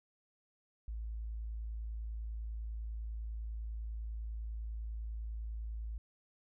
sine tone, 55 Hz, A1, in tune, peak -38 dBFS, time 0.88-5.98 s, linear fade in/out 0 ms, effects none

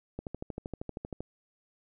click train, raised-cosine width 2 ms, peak -23 dBFS, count 14, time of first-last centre 0.19-1.206 s, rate 12.8 Hz, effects none

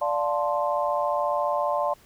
sine chord, D minor seventh, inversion none, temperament equal with one note detuned, 587.3 / 701.7 / 880 / 1046.5 Hz, D5 / F5 / A5 / C6, 0 / +8 / 0 / 0 cents, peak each -26 / -29 / -29 / -28 dBFS, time 0.01-1.94 s, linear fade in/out 10 ms, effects pink hiss -56 dBFS RMS until 2.05 s

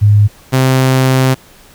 sine / sawtooth tone pair in turn, 103.83 / 130.82 Hz, G#2 / C3, 0 / 0 cents, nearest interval major third, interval 400 cents, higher second, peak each -4 dBFS, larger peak neither, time 0.01-0.28 / 0.52-1.35 s, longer second, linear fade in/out 20 ms, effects pink hiss -42 dBFS RMS until 1.74 s

